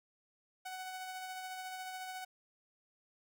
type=tone with tremolo; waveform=sawtooth; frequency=746 Hz; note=F#5; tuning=14 cents sharp; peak=-37 dBFS; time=0.65-2.25 s; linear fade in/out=10 ms; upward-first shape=sine; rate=14 Hz; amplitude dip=30%; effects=none